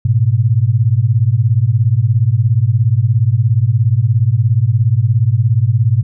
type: beating tone pair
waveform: sine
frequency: 105.7 / 122.7 Hz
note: G#2 / B2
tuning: +31 / -11 cents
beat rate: 17 Hz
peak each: -12 dBFS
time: 0.05-6.03 s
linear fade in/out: 5 ms
effects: none